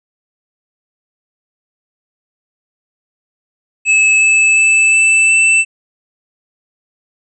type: tone with pitch steps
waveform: square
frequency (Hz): 2599 / 2614 / 2629 / 2644 / 2660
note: E7 / E7 / E7 / E7 / E7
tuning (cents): -25 / -15 / -5 / +5 / +15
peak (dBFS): -8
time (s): 3.85-5.65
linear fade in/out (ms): 50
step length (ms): 360
effects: resampled to 22050 Hz